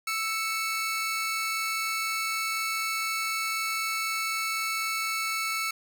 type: tone pair together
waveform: sawtooth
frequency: 1321.4 / 2217 Hz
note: E6 / C#7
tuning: +4 / 0 cents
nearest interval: major sixth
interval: 896 cents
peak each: -27 dBFS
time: 0.07-5.71 s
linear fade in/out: 5 ms
effects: none